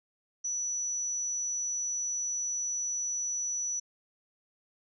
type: tone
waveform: sine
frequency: 5920 Hz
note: F#8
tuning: in tune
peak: -30 dBFS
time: 0.44-3.8 s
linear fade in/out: 10 ms
effects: none